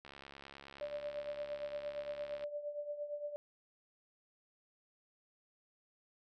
click train, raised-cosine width 0.3 ms, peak -35 dBFS, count 167, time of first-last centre 0.05-2.438 s, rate 69.5 Hz
sine tone with tremolo, 587.3 Hz, D5, in tune, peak -36 dBFS, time 0.81-3.36 s, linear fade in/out 0 ms, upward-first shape triangle, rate 8.7 Hz, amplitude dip 75%
effects none

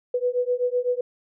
sine beating tone pair, 490 / 497.9 Hz, B4 / B4, -14 / +14 cents, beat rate 7.9 Hz, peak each -24 dBFS, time 0.14-1.01 s, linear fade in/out 5 ms, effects none

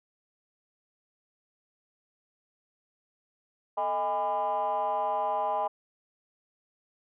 sine tone with frequency modulation, 816 Hz, G#5, 31 cents flat, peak -25 dBFS, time 3.77-5.68 s, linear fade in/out 10 ms, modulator 188 Hz, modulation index 1.2, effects tanh soft clip ceiling -21 dBFS

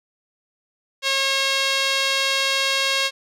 sawtooth tone with band-pass filter, 543 Hz, C#5, 36 cents flat, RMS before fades -21 dBFS, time 1.02-3.11 s, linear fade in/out 50 ms, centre 3600 Hz, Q 1.4, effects none

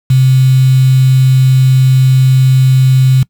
sine tone with quantisation, 130.81 Hz, C3, in tune, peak -4 dBFS, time 0.1-3.23 s, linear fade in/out 5 ms, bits 4, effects noise-tail reverb RT60 0.1 s tail -22 dB re dry

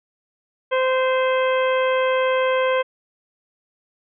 harmonic tone with a mistuned harmonic, 518 Hz, C5, 17 cents flat, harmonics 1 / 2 / 3 / 4 / 5 / 6, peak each -18 / -24 / -28 / -30 / -32 / -34 dBFS, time 0.71-2.83 s, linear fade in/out 20 ms, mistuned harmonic 6, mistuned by +47 cents, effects none

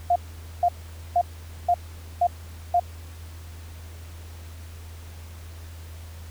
sine tone bursts, 703 Hz, F5, 11 cents sharp, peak -16 dBFS, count 6, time 0.1-2.798 s, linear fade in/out 5 ms, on 58 ms, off 470 ms, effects added 82 Hz sine -38 dBFS peak until 6.3 s + pink hiss -49 dBFS RMS until 6.3 s

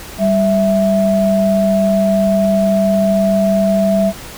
sine tone pair together, 196 / 658.8 Hz, G3 / E5, 0 / -1 cents, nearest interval octave + major sixth, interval 2099 cents, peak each -13 dBFS, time 0.18-4.13 s, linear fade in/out 50 ms, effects pink hiss -32 dBFS RMS until 4.37 s

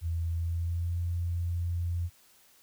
sine tone with pitch glide, 83.4 to 86.29 Hz, E2 to F2, +21 to -20 cents, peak -28 dBFS, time 0.01-2.1 s, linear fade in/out 50 ms, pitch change +59 cents, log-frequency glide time 0.34-0.95 s, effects white hiss -61 dBFS RMS until 2.62 s

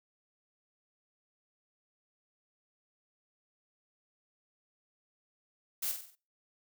blue noise with echo, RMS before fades -34 dBFS, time 5.82-5.92 s, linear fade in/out 10 ms, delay 47 ms, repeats 5, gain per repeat -6 dB, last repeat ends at 6.155 s, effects noise-tail reverb RT60 0.4 s tail -26 dB re dry

